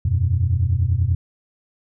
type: chord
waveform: sine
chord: E suspended second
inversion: none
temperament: just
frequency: 82.41 / 92.71 / 123.61 Hz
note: E2 / F#2 / B2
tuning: 0 / +4 / +2 cents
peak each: -21 / -18 / -21 dBFS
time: 0.05-1.15 s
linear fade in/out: 5 ms
effects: tanh soft clip ceiling -8 dBFS